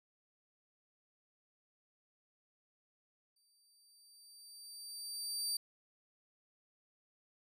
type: tone with exponential growth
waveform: 25% pulse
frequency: 4652 Hz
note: D8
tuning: 17 cents flat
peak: -29 dBFS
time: 3.36-5.57 s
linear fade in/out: 5 ms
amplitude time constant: 480 ms
effects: none